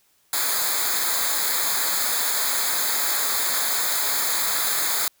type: noise with comb filter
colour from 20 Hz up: white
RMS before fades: -23 dBFS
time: 0.33-5.08 s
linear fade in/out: 2 ms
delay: 0.35 ms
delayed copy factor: -1
effects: white hiss -63 dBFS RMS until 5.2 s